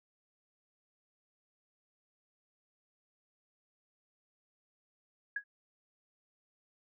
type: tone with exponential decay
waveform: sine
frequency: 1661.2 Hz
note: G#6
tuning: in tune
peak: -29 dBFS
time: 5.36-5.44 s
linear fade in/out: 5 ms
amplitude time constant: 17 ms
effects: none